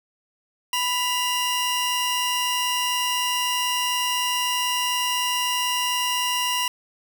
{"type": "tone pair together", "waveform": "sawtooth", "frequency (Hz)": [990, 2807], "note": ["B5", "F7"], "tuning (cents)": [4, 8], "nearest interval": "octave + tritone", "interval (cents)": 1804, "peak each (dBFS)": -21, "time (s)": [0.73, 6.68], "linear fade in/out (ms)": 2, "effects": []}